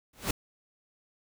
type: noise with exponential growth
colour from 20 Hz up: pink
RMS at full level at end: -25 dBFS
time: 0.13-0.31 s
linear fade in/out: 5 ms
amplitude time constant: 37 ms
effects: none